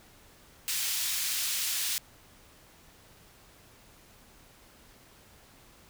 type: high-pass noise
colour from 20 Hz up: pink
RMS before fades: -31 dBFS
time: 0.68-1.98 s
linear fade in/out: 0 ms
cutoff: 3200 Hz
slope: 12 dB/octave
effects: pink hiss -57 dBFS RMS until 5.89 s